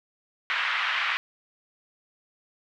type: band-pass noise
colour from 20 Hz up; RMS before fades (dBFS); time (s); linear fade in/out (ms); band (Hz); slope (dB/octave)
pink; -27; 0.5-1.17; 0; 1200 to 3000; 24
effects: none